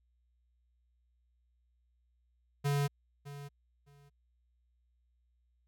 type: tone with echo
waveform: square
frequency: 142.5 Hz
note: C#3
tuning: 48 cents sharp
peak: -29 dBFS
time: 2.64-2.88 s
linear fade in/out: 20 ms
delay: 610 ms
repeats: 2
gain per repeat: -15 dB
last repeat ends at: 4.1 s
effects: added 60 Hz sine -70 dBFS peak until 5.67 s